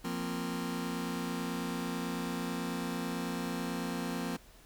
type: chord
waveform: sawtooth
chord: F suspended fourth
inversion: none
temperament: just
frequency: 174.61 / 232.8 / 261.9 Hz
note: F3 / Bb3 / C4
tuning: 0 / -2 / +2 cents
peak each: -34 dBFS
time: 0.04-4.37 s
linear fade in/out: 10 ms
effects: added 42 Hz sine -58 dBFS peak until 4.65 s + pink hiss -59 dBFS RMS until 4.65 s